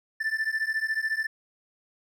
triangle beating tone pair, 1760 / 1774 Hz, A6 / A6, 0 / +14 cents, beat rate 14 Hz, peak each -27 dBFS, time 0.2-1.27 s, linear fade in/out 10 ms, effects none

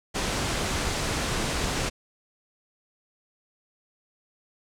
pink low-pass noise, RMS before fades -28 dBFS, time 0.14-1.9 s, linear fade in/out 20 ms, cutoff 8900 Hz, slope 24 dB/octave, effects none

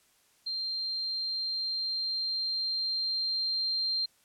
sine tone with level ramp, 4172 Hz, C8, 6 cents flat, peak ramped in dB -31 to -27 dBFS, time 0.46-4.06 s, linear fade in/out 10 ms, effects white hiss -66 dBFS RMS until 4.24 s + low-pass 12000 Hz 12 dB/octave

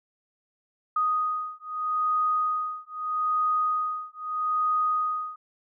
sine beating tone pair, 1244.5 / 1245.29 Hz, D#6 / D#6, 0 / +1 cents, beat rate 0.79 Hz, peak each -27 dBFS, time 0.96-5.36 s, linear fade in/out 5 ms, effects none

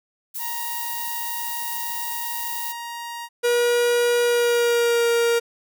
violet noise, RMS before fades -30 dBFS, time 0.34-2.73 s, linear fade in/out 20 ms
sawtooth tone, 941 Hz, A#5, 16 cents sharp, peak -27 dBFS, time 0.38-3.29 s, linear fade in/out 50 ms
45% pulse tone with pitch glide, 479.9 to 468.7 Hz, B4 to A#4, -50 to +9 cents, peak -17 dBFS, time 3.43-5.4 s, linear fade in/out 20 ms, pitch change -41 cents, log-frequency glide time 4.24-5.09 s
effects none

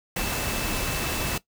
sine tone in noise, 2637 Hz, E7, in tune, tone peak -37 dBFS, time 0.16-1.38 s, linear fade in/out 5 ms, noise pink, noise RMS -28 dBFS, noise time 0.16-1.38 s, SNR -12 dB, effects noise-tail reverb RT60 0.1 s tail -17 dB re dry

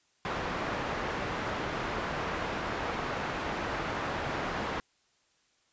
white low-pass noise, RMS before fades -34 dBFS, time 0.25-4.8 s, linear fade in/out 0 ms, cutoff 1400 Hz, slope 12 dB/octave, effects white hiss -70 dBFS RMS until 5.72 s + resampled to 16000 Hz

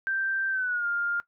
sine tone with pitch glide, 1568 to 1405 Hz, G6 to F6, 0 to +10 cents, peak -25 dBFS, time 0.07-1.2 s, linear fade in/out 0 ms, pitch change -190 cents, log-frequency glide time 0.5-0.86 s, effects noise-tail reverb RT60 0.1 s tail -18 dB re dry

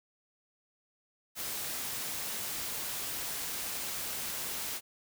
white noise, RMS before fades -37 dBFS, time 1.35-4.81 s, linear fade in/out 50 ms, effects none

